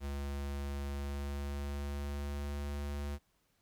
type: tone with pitch glide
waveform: square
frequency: 70.4 to 71.84 Hz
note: C#2 to D2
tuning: +27 to -38 cents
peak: -37 dBFS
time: 0-3.19 s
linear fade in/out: 50 ms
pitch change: +35 cents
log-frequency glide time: 0.86-2.69 s
effects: pink hiss -75 dBFS RMS until 3.61 s